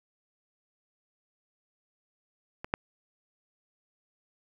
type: clicks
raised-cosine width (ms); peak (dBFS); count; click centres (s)
0.5; -22 / -11; 2; 2.645 / 2.739
effects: 8-bit